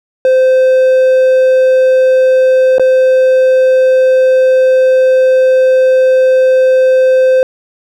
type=tone with dropouts; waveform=triangle; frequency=518 Hz; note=C5; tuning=17 cents flat; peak=-3 dBFS; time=0.25-7.43 s; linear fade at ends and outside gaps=1 ms; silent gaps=2.783-2.796 s; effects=none